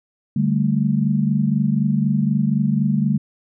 sine chord, D suspended fourth, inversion none, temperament equal, 146.83 / 196 / 220 Hz, D3 / G3 / A3, 0 / 0 / 0 cents, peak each -20 dBFS, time 0.36-3.18 s, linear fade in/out 5 ms, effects none

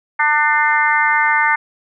harmonic tone, 299.4 Hz, D4, 33 cents sharp, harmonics 3 / 4 / 5 / 6 / 7, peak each -17 / -21 / -19 / -18 / -18 dBFS, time 0.19-1.56 s, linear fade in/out 10 ms, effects none

